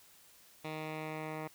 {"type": "tone with low-pass filter sweep", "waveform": "10% pulse", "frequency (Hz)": 156, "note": "D#3", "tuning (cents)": 5, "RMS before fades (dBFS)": -41, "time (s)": [0.64, 1.48], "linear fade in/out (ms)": 10, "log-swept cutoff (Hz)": [3200, 1800], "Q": 1.7, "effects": ["white hiss -61 dBFS RMS until 1.54 s"]}